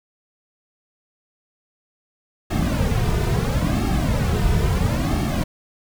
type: noise with flanger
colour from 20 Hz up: brown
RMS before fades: -20 dBFS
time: 2.5-5.44 s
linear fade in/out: 10 ms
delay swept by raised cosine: 2 to 3.7 ms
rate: 0.74 Hz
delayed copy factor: -0.85
effects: none